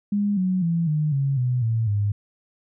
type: tone with pitch steps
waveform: sine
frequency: 204.2 / 185.1 / 167.79 / 152.1 / 137.87 / 124.98 / 113.29 / 102.69 Hz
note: G#3 / F#3 / E3 / D#3 / C#3 / B2 / A#2 / G#2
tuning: -29 / +1 / +31 / -39 / -9 / +21 / -49 / -19 cents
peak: -19 dBFS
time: 0.12-2.12 s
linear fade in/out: 5 ms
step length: 250 ms
effects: none